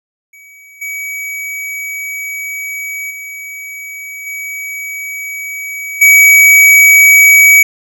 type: tone with level steps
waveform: square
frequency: 2271 Hz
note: C#7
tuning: 41 cents sharp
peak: -37 / -20 / -25 / -21 / -3 dBFS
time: 0.33-7.63 s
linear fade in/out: 5 ms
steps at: 0.81 / 3.1 / 4.26 / 6.01 s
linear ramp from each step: 10 ms
effects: none